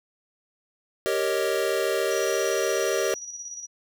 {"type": "chord", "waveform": "square", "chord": "Eb dominant seventh", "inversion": "first", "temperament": "equal", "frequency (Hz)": [392, 466.2, 554.4, 622.3], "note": ["G4", "Bb4", "Db5", "Eb5"], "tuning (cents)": [0, 0, 0, 0], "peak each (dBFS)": [-28, -29, -30, -30], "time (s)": [1.06, 3.14], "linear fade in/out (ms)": 0}
{"type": "tone with tremolo", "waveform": "sine", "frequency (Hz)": 5810, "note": "F#8", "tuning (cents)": -32, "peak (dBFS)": -33, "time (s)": [2.1, 3.67], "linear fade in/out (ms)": 20, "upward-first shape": "square", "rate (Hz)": 17, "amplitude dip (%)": 45}
{"effects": []}